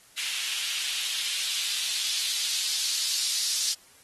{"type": "noise with band-pass filter sweep", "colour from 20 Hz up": "blue", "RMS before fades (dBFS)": -30, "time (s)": [0.17, 3.74], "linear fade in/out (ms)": 10, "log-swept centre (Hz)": [2700, 4800], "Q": 1.9, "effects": ["white hiss -56 dBFS RMS until 4.03 s", "AAC 32 kbps"]}